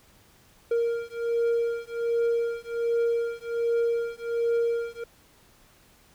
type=beating tone pair; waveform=triangle; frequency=466.2 / 467.5 Hz; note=A#4 / A#4; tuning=0 / +5 cents; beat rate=1.3 Hz; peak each=-25 dBFS; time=0.71-5.04 s; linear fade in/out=5 ms; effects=pink hiss -58 dBFS RMS until 6.14 s